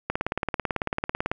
click train, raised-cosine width 0.5 ms, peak -10 dBFS, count 23, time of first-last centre 0.1-1.315 s, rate 18.1 Hz, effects none

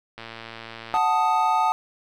click train, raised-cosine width 0.3 ms, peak -21 dBFS, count 91, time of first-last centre 0.18-0.969 s, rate 114 Hz
triangle chord, D# diminished, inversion first, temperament equal, 740 / 880 / 1244.5 Hz, F#5 / A5 / D#6, 0 / 0 / 0 cents, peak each -22 / -19 / -22 dBFS, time 0.94-1.72 s, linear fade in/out 0 ms
effects none

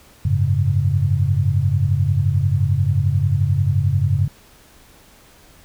sine chord, F# suspended second, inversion none, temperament equal, 92.5 / 103.83 / 138.59 Hz, F#2 / G#2 / C#3, 0 / 0 / 0 cents, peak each -19 dBFS, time 0.25-4.28 s, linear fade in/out 5 ms, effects pink hiss -49 dBFS RMS until 5.64 s

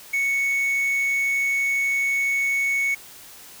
triangle tone with quantisation, 2217 Hz, C#7, in tune, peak -18 dBFS, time 0.13-2.95 s, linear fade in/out 10 ms, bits 7, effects white hiss -44 dBFS RMS until 3.6 s

